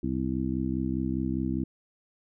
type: harmonic tone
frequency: 64.9 Hz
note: C2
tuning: 13 cents flat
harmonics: 1 / 2 / 3 / 4 / 5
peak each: -35 / -35 / -32 / -31 / -33 dBFS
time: 0.03-1.64 s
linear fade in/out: 5 ms
effects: none